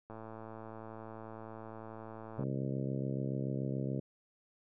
click train, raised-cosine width 1 ms, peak -33 dBFS, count 260, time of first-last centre 0.1-2.433 s, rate 111 Hz
harmonic tone, 67 Hz, C2, 42 cents sharp, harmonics 2 / 3 / 4 / 5 / 6 / 7 / 8 / 9, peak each -36 / -40 / -42 / -44 / -46 / -47 / -48 / -49 dBFS, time 2.38-4 s, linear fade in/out 5 ms
effects none

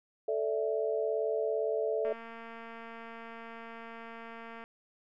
sine chord, A suspended fourth, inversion none, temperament equal with one note detuned, 440 / 581.6 / 659.3 Hz, A4 / D5 / E5, 0 / -17 / 0 cents, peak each -31 / -35 / -34 dBFS, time 0.28-2.13 s, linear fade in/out 5 ms
click train, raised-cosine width 0.5 ms, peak -32 dBFS, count 594, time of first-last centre 2.05-4.64 s, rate 229 Hz
effects none

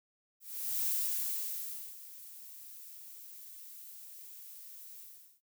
violet noise with ADSR envelope, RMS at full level -32 dBFS, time 0.4-5.41 s, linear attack 460 ms, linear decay 1100 ms, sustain -18 dB, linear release 410 ms, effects noise-tail reverb RT60 0.1 s tail -18 dB re dry

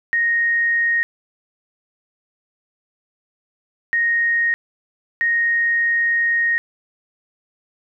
sine tone bursts at uneven times, 1864.7 Hz, A#6, in tune, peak -15 dBFS, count 3, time 0.13-1.03 / 3.93-4.54 / 5.21-6.58 s, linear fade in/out 0 ms, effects none

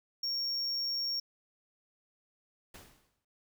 triangle tone, 5530 Hz, F8, 18 cents flat, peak -30 dBFS, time 0.23-1.2 s, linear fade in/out 5 ms
pink noise with exponential decay, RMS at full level -48 dBFS, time 2.74-3.25 s, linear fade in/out 5 ms, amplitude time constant 110 ms
effects none

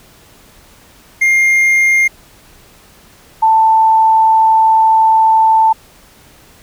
triangle / sine tone pair in turn, 2118 / 885.9 Hz, C7 / A5, +21 / +12 cents, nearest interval octave + minor third, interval 1509 cents, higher first, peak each -6 dBFS, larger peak neither, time 1.21-2.08 / 3.42-5.73 s, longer second, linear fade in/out 10 ms, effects pink hiss -44 dBFS RMS until 6.62 s

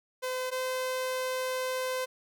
sawtooth tone pair in turn, 511 / 513.9 Hz, C5 / C5, -41 / -31 cents, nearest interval unison, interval 10 cents, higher second, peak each -27 / -26 dBFS, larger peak second, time 0.22-0.51 / 0.51-2.06 s, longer second, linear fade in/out 20 ms, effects none

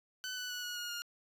15% pulse tone with pitch steps, 1508 / 1489.8 / 1471.9 / 1454.1 / 1436.6 / 1419.3 Hz, F#6 / F#6 / F#6 / F#6 / F6 / F6, +32 / +11 / -9 / -31 / +48 / +28 cents, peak -32 dBFS, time 0.24-1.02 s, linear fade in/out 0 ms, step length 130 ms, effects resampled to 32000 Hz + 11-bit

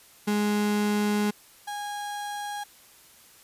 35% pulse tone pair in turn, 208.1 / 822.4 Hz, G#3 / G#5, +4 / -17 cents, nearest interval 2 octaves, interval 2379 cents, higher second, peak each -21 / -30 dBFS, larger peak first, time 0.27-1.31 / 1.67-2.64 s, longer first, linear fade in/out 10 ms, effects white hiss -54 dBFS RMS until 3.43 s + resampled to 32000 Hz

